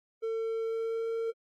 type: tone with pitch glide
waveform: triangle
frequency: 449.9 to 455.4 Hz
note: A4 to A#4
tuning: +39 to -40 cents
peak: -28 dBFS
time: 0.22-1.32 s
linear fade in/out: 20 ms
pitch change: +21 cents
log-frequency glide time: 0.55-1.09 s
effects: AAC 48 kbps